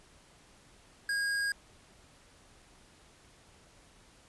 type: tone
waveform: square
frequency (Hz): 1631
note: G#6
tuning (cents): -32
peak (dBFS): -30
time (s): 1.09-1.52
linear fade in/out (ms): 2
effects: pink hiss -60 dBFS RMS until 4.28 s + resampled to 24000 Hz